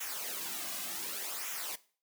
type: noise with flanger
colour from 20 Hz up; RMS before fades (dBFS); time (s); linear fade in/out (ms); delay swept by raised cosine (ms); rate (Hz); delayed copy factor
white; -39; 0-1.76; 10; 0.22 to 2.22; 0.67; -0.65
effects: noise-tail reverb RT60 0.4 s tail -18 dB re dry + high-pass 200 Hz 12 dB/octave